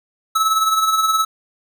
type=tone with tremolo; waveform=square; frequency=1300 Hz; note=E6; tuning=24 cents flat; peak=-13 dBFS; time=0.35-1.25 s; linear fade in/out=10 ms; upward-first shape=sine; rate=19 Hz; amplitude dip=50%; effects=none